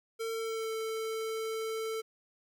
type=tone with pitch glide; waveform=square; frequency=452.3 to 443.8 Hz; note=A4 to A4; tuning=+48 to +15 cents; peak=-34 dBFS; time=0.19-2.02 s; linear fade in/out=20 ms; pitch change=-33 cents; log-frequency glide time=0.33-0.72 s; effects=none